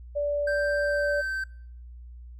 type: tone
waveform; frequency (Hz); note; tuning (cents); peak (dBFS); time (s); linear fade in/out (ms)
sine; 581; D5; -19; -24; 0.15-1.22; 20
type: tone with pitch glide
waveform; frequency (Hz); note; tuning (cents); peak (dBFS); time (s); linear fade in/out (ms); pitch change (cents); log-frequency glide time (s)
triangle; 1571 to 1550.3; G6 to G6; +3 to -20; -26; 0.47-1.44; 5; -23; 0.83-1.11
effects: noise-tail reverb RT60 0.6 s tail -23 dB re dry + added 60 Hz sine -41 dBFS peak until 2.39 s